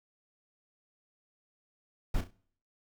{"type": "noise with echo", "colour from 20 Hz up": "brown", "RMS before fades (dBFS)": -28, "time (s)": [2.14, 2.21], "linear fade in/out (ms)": 5, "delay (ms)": 33, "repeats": 3, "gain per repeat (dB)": -9, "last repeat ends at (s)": 2.309, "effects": ["noise-tail reverb RT60 0.6 s tail -24 dB re dry"]}